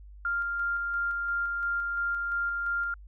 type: tone with tremolo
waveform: sine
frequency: 1396.9 Hz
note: F6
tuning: in tune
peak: -26 dBFS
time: 0.25-2.94 s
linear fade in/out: 2 ms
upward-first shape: square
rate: 2.9 Hz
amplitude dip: 25%
effects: added 50 Hz sine -45 dBFS peak until 3.07 s